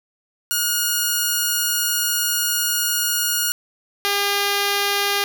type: tone pair in turn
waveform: 5% pulse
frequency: 1437 / 403.2 Hz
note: F6 / G4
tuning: +49 / +49 cents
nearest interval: octave + minor seventh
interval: 2200 cents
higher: first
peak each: -7 dBFS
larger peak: neither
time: 0.51-3.52 / 4.05-5.24 s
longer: first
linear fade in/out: 0 ms
effects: none